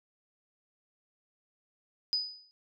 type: tone with exponential decay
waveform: sine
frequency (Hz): 4978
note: D#8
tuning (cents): 0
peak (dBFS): -24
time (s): 2.13-2.51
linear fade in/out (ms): 0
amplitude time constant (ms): 82
effects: none